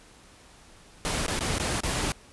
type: noise with dropouts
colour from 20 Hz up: pink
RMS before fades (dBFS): -28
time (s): 1.05-2.12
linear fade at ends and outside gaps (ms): 0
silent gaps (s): 1.264-1.281 / 1.392-1.408 / 1.583-1.598 / 1.805-1.835
effects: pink hiss -53 dBFS RMS until 2.32 s + resampled to 24000 Hz